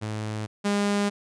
sawtooth tone pair in turn, 107.7 / 203.3 Hz, A2 / G#3, -37 / -37 cents, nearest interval major seventh, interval 1100 cents, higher second, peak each -25 / -18 dBFS, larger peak second, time 0.01-0.47 / 0.64-1.1 s, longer neither, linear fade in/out 20 ms, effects resampled to 22050 Hz

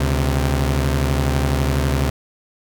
sawtooth tone pair together, 71.45 / 130.81 Hz, D2 / C3, -47 / 0 cents, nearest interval minor seventh, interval 1047 cents, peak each -14 / -17 dBFS, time 0-2.1 s, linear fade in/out 5 ms, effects none

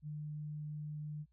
sine tone, 150.5 Hz, D3, 43 cents sharp, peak -40 dBFS, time 0.02-1.26 s, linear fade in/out 50 ms, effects added 60 Hz sine -69 dBFS peak until 1.32 s

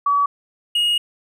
sine / triangle tone pair in turn, 1140 / 2873 Hz, C#6 / F7, +48 / +48 cents, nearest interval octave + major third, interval 1600 cents, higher second, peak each -14 / -14 dBFS, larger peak neither, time 0.06-0.26 / 0.75-0.98 s, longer second, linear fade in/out 5 ms, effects none

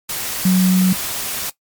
sine tone in noise, 185 Hz, F#3, in tune, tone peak -10 dBFS, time 0.45-0.93 s, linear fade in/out 5 ms, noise white, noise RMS -24 dBFS, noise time 0.09-1.5 s, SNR +11 dB, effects noise-tail reverb RT60 0.1 s tail -17 dB re dry + MP3 96 kbps

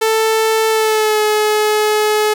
sawtooth tone with pitch glide, 442.1 to 425.6 Hz, A4 to G#4, +8 to +42 cents, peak -8 dBFS, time 0.01-2.34 s, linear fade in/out 10 ms, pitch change -66 cents, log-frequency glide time 0.69-1.22 s, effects 8-bit

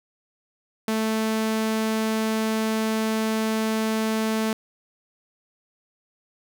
sawtooth tone, 220 Hz, A3, in tune, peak -18 dBFS, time 0.88-4.53 s, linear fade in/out 2 ms, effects none

